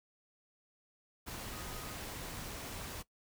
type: tone in noise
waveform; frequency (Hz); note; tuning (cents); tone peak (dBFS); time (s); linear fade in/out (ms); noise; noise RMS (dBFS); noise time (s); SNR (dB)
sine; 1250; D#6; +8; -53; 1.52-1.96; 20; pink; -44; 1.26-3.03; -12
effects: noise-tail reverb RT60 0.1 s tail -19 dB re dry